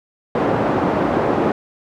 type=band-pass noise; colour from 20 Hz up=pink; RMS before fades=-18 dBFS; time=0.35-1.52 s; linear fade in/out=2 ms; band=210 to 900 Hz; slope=12 dB/octave; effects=none